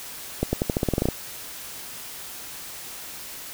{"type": "accelerating click train", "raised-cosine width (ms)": 2, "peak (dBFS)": -8, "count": 12, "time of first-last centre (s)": [0.43, 1.087], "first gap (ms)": 100, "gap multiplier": 0.89, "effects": ["white hiss -38 dBFS RMS until 3.53 s"]}